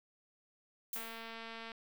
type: noise with exponential decay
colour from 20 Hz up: violet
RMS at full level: -38 dBFS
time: 0.93-1.35 s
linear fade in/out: 1 ms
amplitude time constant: 91 ms
type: click train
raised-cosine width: 0.3 ms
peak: -31 dBFS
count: 173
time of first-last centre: 0.96-1.718 s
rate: 227 Hz
effects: none